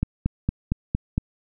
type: click train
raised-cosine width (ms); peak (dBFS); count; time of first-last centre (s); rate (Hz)
5; -9; 6; 0.03-1.179; 4.35
effects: none